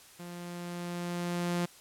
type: tone with level ramp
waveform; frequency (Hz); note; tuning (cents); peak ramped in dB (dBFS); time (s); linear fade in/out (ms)
sawtooth; 174.61; F3; 0; -38 to -24; 0.19-1.66; 10
effects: white hiss -55 dBFS RMS until 1.8 s + low-pass 12000 Hz 12 dB/octave